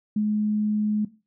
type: tone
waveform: sine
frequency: 211.4 Hz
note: G#3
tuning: 31 cents sharp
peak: -20 dBFS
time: 0.16-1.05 s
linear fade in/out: 5 ms
effects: noise-tail reverb RT60 0.3 s tail -17 dB re dry

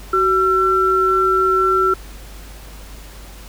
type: tone pair together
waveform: sine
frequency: 376.3 / 1349 Hz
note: F#4 / E6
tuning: +29 / +40 cents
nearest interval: octave + minor seventh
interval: 2211 cents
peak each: -17 / -14 dBFS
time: 0.13-1.94 s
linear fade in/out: 5 ms
effects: added 50 Hz sine -35 dBFS peak until 3.48 s + pink hiss -41 dBFS RMS until 3.48 s

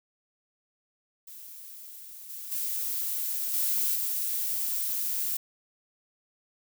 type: noise with level steps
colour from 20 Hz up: violet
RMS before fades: -45 / -40 / -31 / -27 / -30 dBFS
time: 1.27-5.37 s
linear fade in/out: 5 ms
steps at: 2.29 / 2.51 / 3.53 / 3.95 s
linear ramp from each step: 10 ms
effects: none

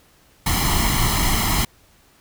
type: noise with comb filter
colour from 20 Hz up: pink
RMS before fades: -19 dBFS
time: 0.46-1.65 s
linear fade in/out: 5 ms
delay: 0.97 ms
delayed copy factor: +0.75
effects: pink hiss -55 dBFS RMS until 2.2 s

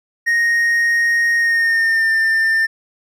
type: tone with pitch glide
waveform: triangle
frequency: 1864.7 to 1794.9 Hz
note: A#6 to A6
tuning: 0 to +34 cents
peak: -11 dBFS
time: 0.26-2.67 s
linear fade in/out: 20 ms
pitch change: -66 cents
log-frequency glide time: 1.37-2.12 s
effects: none

